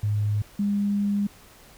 sine tone pair in turn, 104.5 / 202.9 Hz, G#2 / G#3, +11 / -40 cents, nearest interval major seventh, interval 1149 cents, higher second, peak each -21 dBFS, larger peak neither, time 0.03-0.42 / 0.59-1.27 s, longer second, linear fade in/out 5 ms, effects pink hiss -51 dBFS RMS until 1.77 s

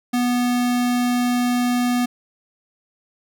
square tone, 245.1 Hz, B3, 13 cents flat, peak -18 dBFS, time 0.13-2.06 s, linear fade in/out 10 ms, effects none

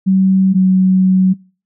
sine tone pair in turn, 190.2 / 187.15 Hz, F#3 / F#3, +48 / +20 cents, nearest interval unison, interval 28 cents, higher first, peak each -8 / -7 dBFS, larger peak second, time 0.06-0.54 / 0.54-1.34 s, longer second, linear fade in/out 20 ms, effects noise-tail reverb RT60 0.4 s tail -25 dB re dry

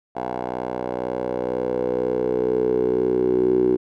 10% pulse tone with band-pass filter sweep, 62.1 Hz, B1, 10 cents sharp, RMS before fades -22 dBFS, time 0.15-3.77 s, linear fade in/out 20 ms, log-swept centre 670 to 360 Hz, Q 7.4, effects none

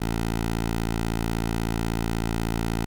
10% pulse tone, 56.3 Hz, A1, 40 cents sharp, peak -16 dBFS, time 0-2.86 s, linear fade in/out 20 ms, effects none

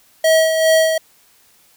square tone with tremolo, 641 Hz, E5, 49 cents flat, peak -10 dBFS, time 0.24-0.98 s, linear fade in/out 5 ms, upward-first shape sine, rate 2.5 Hz, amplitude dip 50%, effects white hiss -53 dBFS RMS until 1.76 s

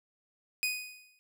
sawtooth tone with exponential decay, 2489 Hz, D#7, in tune, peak -23 dBFS, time 0.63-1.19 s, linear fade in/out 0 ms, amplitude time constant 120 ms, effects none

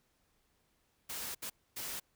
white noise bursts at uneven times, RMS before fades -41 dBFS, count 3, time 1.09-1.35 / 1.42-1.5 / 1.76-2 s, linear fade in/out 10 ms, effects pink hiss -75 dBFS RMS until 2.15 s

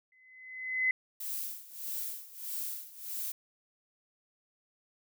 sine tone with exponential growth, 2033 Hz, B6, 50 cents sharp, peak -23 dBFS, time 0.12-0.91 s, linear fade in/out 2 ms, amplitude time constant 170 ms
violet noise with tremolo, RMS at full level -36 dBFS, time 1.2-3.32 s, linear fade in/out 5 ms, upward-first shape sine, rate 1.6 Hz, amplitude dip 85%
effects none

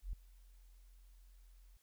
sine tone with ADSR envelope, 43.65 Hz, F1, in tune, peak -36 dBFS, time 0.02-1.77 s, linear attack 110 ms, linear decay 4 ms, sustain -22 dB, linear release 4 ms, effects white hiss -75 dBFS RMS until 1.82 s

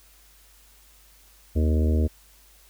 harmonic tone, 77.78 Hz, D#2, in tune, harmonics 1 / 3 / 4 / 5 / 6 / 7 / 8, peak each -19 / -28 / -32 / -34 / -35 / -41 / -39 dBFS, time 1.55-2.08 s, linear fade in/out 20 ms, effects added 50 Hz sine -56 dBFS peak until 2.69 s + white hiss -56 dBFS RMS until 2.69 s

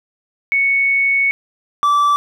sine / triangle tone pair in turn, 2217 / 1161.6 Hz, C#7 / D6, 0 / -19 cents, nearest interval major seventh, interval 1119 cents, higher first, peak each -12 / -9 dBFS, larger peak second, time 0.52-1.31 / 1.83-2.16 s, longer first, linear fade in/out 0 ms, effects none

